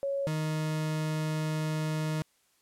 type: tone pair in turn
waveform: sine / 40% pulse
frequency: 554.4 / 155.57 Hz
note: C#5 / D#3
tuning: 0 / 0 cents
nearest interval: octave + minor seventh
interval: 2200 cents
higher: first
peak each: -28 dBFS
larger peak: neither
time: 0.03-0.27 / 0.27-2.22 s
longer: second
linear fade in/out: 0 ms
effects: white hiss -69 dBFS RMS until 2.61 s + low-pass 12000 Hz 12 dB/octave